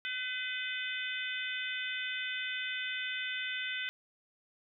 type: harmonic tone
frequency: 506 Hz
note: B4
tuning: 42 cents sharp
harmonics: 3 / 4 / 5 / 6 / 7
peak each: -39 / -40 / -41 / -42 / -42 dBFS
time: 0.05-3.89 s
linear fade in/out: 0 ms
effects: none